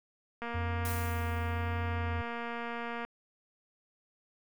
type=click train; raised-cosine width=0.5 ms; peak=-24 dBFS; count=619; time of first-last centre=0.42-3.05 s; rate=235 Hz
type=tone with vibrato; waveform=triangle; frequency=87.7 Hz; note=F2; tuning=8 cents sharp; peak=-30 dBFS; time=0.54-2.22 s; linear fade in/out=10 ms; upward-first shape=sine; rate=0.99 Hz; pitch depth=34 cents each way
type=noise with exponential decay; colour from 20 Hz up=blue; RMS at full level=-39 dBFS; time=0.85-1.96 s; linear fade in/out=2 ms; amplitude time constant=240 ms
effects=none